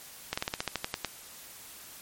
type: slowing click train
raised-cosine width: 0.2 ms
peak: -12 dBFS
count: 11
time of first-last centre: 0.33-1.047 s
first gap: 45 ms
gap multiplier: 1.1
effects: white hiss -48 dBFS RMS until 2.01 s + MP3 64 kbps